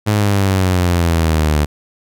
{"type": "exponential sweep", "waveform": "sawtooth", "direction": "down", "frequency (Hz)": [106.9, 73.42], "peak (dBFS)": -8, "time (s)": [0.06, 1.66], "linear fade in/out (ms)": 20, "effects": []}